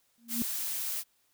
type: tone with exponential growth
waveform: sine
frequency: 233.1 Hz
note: A#3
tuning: in tune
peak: -26 dBFS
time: 0.18-0.42 s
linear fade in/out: 0 ms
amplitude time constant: 52 ms
type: noise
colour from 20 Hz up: blue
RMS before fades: -34 dBFS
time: 0.28-1.04 s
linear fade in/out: 50 ms
effects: white hiss -71 dBFS RMS until 1.33 s